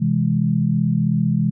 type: chord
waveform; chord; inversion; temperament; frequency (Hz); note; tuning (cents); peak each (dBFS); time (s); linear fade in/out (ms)
sine; C augmented; none; equal with one note detuned; 129.24 / 164.81 / 207.7; C3 / E3 / G#3; -21 / 0 / 0; -21 / -19 / -20; 0-1.51; 20
effects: none